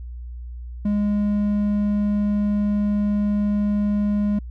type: tone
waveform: triangle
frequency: 206.4 Hz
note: G#3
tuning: 10 cents flat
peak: -16 dBFS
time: 0.85-4.39 s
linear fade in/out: 5 ms
effects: added 60 Hz sine -31 dBFS peak until 4.5 s